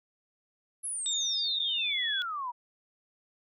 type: exponential sweep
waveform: sine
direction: down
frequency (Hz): 11175 to 939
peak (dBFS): -32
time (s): 0.83-2.52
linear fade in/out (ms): 20
type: tone with pitch glide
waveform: sine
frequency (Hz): 3650 to 3386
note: A#7 to G#7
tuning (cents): -37 to +33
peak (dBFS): -29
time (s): 1.06-2.22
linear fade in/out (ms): 0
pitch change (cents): -130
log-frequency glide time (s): 1.75-1.99
effects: none